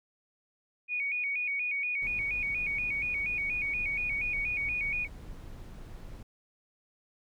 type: tone with vibrato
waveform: sine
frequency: 2349 Hz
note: D7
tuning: in tune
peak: -29 dBFS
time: 0.88-5.08 s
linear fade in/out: 50 ms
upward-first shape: square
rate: 4.2 Hz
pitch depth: 81 cents each way
type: noise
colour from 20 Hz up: brown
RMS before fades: -44 dBFS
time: 2.02-6.23 s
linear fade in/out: 5 ms
effects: none